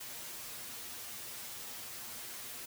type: noise with comb filter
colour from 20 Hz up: white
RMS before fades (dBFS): -45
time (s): 0-2.66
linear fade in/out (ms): 10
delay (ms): 8.4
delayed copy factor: +0.85
effects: none